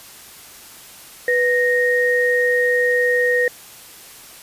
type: tone pair together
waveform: sine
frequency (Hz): 492.8 / 1860.6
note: B4 / A#6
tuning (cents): -4 / -4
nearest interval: octave + major seventh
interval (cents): 2300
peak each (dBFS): -17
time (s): 1.28-3.48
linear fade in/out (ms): 2
effects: white hiss -41 dBFS RMS until 4.42 s + resampled to 32000 Hz